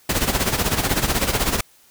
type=noise with tremolo; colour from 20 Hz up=pink; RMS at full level=-18 dBFS; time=0.09-1.61 s; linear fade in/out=5 ms; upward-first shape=sine; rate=16 Hz; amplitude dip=70%; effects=white hiss -54 dBFS RMS until 1.9 s